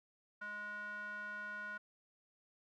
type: tone with band-pass filter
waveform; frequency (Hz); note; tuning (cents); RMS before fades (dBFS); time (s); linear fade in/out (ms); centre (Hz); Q
square; 207.7; G#3; 0; -45; 0.41-1.78; 10; 1400; 8.4
effects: none